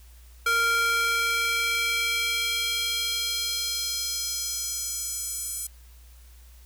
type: tone with high-pass filter sweep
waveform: square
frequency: 463.5 Hz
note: A#4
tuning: 10 cents flat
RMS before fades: -27 dBFS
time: 0.46-5.67 s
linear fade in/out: 5 ms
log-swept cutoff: 1300 to 8700 Hz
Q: 1.9
effects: added 60 Hz sine -47 dBFS peak until 6.65 s + white hiss -58 dBFS RMS until 6.65 s